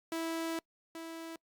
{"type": "tone pair in turn", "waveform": "sawtooth", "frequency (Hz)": [328.1, 328.1], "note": ["E4", "E4"], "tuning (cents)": [-8, -8], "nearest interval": "unison", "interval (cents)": 0, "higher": "neither", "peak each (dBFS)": [-30, -38], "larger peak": "first", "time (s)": [[0.12, 0.59], [0.95, 1.36]], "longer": "first", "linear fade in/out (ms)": 2, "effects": ["noise-tail reverb RT60 0.1 s tail -26 dB re dry", "Opus 48 kbps"]}